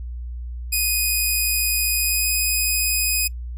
5% pulse tone with pitch glide, 2489 to 2503 Hz, D#7 to D#7, 0 to +10 cents, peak -10 dBFS, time 0.72-3.28 s, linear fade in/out 10 ms, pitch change +10 cents, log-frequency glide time 1.93-2.26 s, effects noise-tail reverb RT60 0.1 s tail -23 dB re dry + added 60 Hz sine -28 dBFS peak until 3.57 s

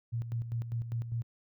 sine tone with tremolo, 116.5 Hz, A#2, 1 cent flat, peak -30 dBFS, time 0.12-1.23 s, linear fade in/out 20 ms, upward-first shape square, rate 5 Hz, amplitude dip 60%, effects none

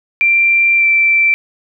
sine tone with pitch glide, 2362 to 2340 Hz, D7 to D7, +9 to -7 cents, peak -8 dBFS, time 0.21-1.34 s, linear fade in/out 0 ms, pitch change -16 cents, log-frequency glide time 0.77-0.85 s, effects none

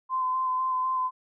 sine tone with vibrato, 1030 Hz, C6, 28 cents flat, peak -24 dBFS, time 0.09-1.11 s, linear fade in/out 50 ms, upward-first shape square, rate 4 Hz, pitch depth 14 cents each way, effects none

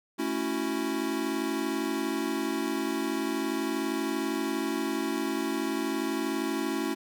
square chord, F# minor seventh, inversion first, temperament equal, 220 / 277.2 / 329.6 / 370 Hz, A3 / C#4 / E4 / F#4, 0 / 0 / 0 / 0 cents, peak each -37 / -33 / -33 / -36 dBFS, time 0.18-6.95 s, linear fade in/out 20 ms, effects none

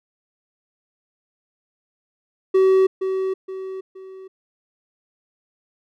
triangle tone with echo, 380 Hz, F#4, 46 cents sharp, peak -10 dBFS, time 2.54-2.87 s, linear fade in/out 10 ms, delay 470 ms, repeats 3, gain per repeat -8 dB, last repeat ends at 4.28 s, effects none

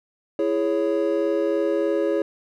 triangle chord, C# minor, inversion first, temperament just, 332.6 / 415.8 / 554.4 Hz, E4 / G#4 / C#5, +16 / +2 / 0 cents, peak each -22 dBFS, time 0.39-2.22 s, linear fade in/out 2 ms, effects none

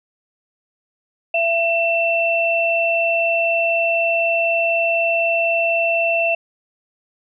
sine tone pair together, 671 / 2684 Hz, E5 / E7, +31 / +31 cents, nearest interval 2 octaves, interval 2400 cents, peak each -18 dBFS, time 1.34-6.35 s, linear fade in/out 5 ms, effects none

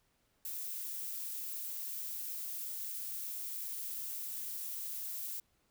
violet noise, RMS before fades -41 dBFS, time 0.45-5.4 s, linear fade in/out 2 ms, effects pink hiss -75 dBFS RMS until 5.7 s

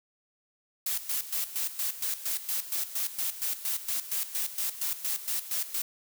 blue noise with tremolo, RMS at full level -30 dBFS, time 0.86-5.82 s, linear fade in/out 5 ms, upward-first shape square, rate 4.3 Hz, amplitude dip 75%, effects none

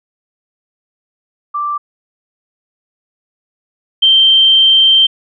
sine tone pair in turn, 1174.7 / 3136 Hz, D6 / G7, 0 / 0 cents, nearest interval octave + perfect fourth, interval 1700 cents, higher second, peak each -15 / -5 dBFS, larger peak second, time 1.54-1.78 / 4.02-5.07 s, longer second, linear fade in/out 10 ms, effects none

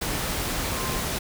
sine tone in noise, 1046.5 Hz, C6, in tune, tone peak -35 dBFS, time 0.76-1.01 s, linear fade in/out 10 ms, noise pink, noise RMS -28 dBFS, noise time 0.01-1.19 s, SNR -10 dB, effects none

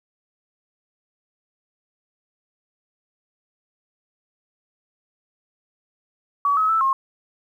sine tone with pitch steps, 1136 / 1280 / 1319 / 1074 Hz, C#6 / D#6 / E6 / C6, +42 / +49 / +1 / +45 cents, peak -16 dBFS, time 6.45-6.93 s, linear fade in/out 2 ms, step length 120 ms, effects 9-bit

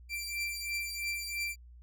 sawtooth beating tone pair, 2350 / 2353 Hz, D7 / D7, +1 / +3 cents, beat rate 3 Hz, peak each -33 / -35 dBFS, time 0.09-1.56 s, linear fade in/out 50 ms, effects added 60 Hz sine -50 dBFS peak until 1.82 s

